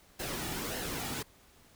pink noise with flanger, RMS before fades -37 dBFS, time 0.19-1.23 s, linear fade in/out 10 ms, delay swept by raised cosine 0.84 to 1.94 ms, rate 1.7 Hz, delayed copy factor -0.5, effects pink hiss -61 dBFS RMS until 1.75 s

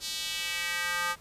square tone with high-pass filter sweep, 175 Hz, F3, 4 cents sharp, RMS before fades -32 dBFS, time 0-1.16 s, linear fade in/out 50 ms, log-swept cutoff 4400 to 1200 Hz, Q 2, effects pink hiss -55 dBFS RMS until 1.2 s + resampled to 32000 Hz

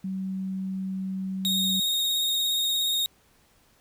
sine tone, 190 Hz, F#3, 46 cents sharp, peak -28 dBFS, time 0.04-1.8 s, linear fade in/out 5 ms
40% pulse tone with vibrato, 3729 Hz, A#7, in tune, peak -22 dBFS, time 1.45-3.06 s, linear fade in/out 0 ms, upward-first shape triangle, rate 17 Hz, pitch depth 35 cents each way
effects pink hiss -62 dBFS RMS until 3.8 s

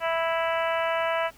harmonic tone, 329.6 Hz, E4, in tune, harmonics 2 / 3 / 4 / 5 / 6 / 7 / 8 / 9, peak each -26 / -30 / -32 / -34 / -36 / -37 / -38 / -39 dBFS, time 0-1.31 s, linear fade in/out 50 ms, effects pink hiss -54 dBFS RMS until 1.37 s

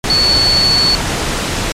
sine tone in noise, 4435 Hz, C#8, in tune, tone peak -9 dBFS, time 0.1-0.95 s, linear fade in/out 0 ms, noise pink, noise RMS -17 dBFS, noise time 0.04-1.72 s, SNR +5 dB, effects low-pass 8000 Hz 12 dB/octave + MP3 64 kbps

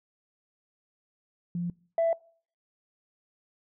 sine tone pair in turn, 173.9 / 664 Hz, F3 / E5, -7 / +12 cents, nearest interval octave + major seventh, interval 2319 cents, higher second, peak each -28 / -20 dBFS, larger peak second, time 1.55-1.7 / 1.98-2.13 s, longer neither, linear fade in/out 2 ms, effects noise-tail reverb RT60 0.5 s tail -25 dB re dry + tanh soft clip ceiling -19 dBFS

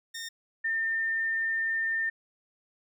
15% pulse / sine tone pair in turn, 1828 / 1806 Hz, A#6 / A6, -34 / +45 cents, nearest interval unison, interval 21 cents, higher first, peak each -30 / -26 dBFS, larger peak second, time 0.14-0.29 / 0.64-2.1 s, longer second, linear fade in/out 10 ms, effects none

